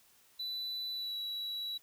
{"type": "tone with pitch glide", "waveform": "triangle", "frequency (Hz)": [3980, 3912], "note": ["B7", "B7"], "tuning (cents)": [13, -17], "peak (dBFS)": -35, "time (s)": [0.39, 1.78], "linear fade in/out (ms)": 10, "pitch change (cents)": -30, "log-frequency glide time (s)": [0.92, 1.16], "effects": ["white hiss -65 dBFS RMS until 1.82 s"]}